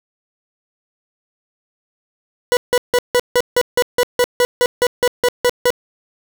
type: tone bursts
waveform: 40% pulse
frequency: 491 Hz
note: B4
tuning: 10 cents flat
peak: -10 dBFS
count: 16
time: 2.52-5.704 s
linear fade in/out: 0 ms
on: 49 ms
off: 160 ms
effects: none